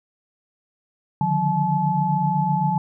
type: tone cluster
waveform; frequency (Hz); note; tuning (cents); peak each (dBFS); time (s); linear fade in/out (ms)
sine; 145.5 / 153.1 / 180.1 / 862; D3 / D#3 / F#3 / A5; -16 / -28 / -46 / -36; -28 / -24 / -24 / -21; 1.21-2.78; 2
effects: none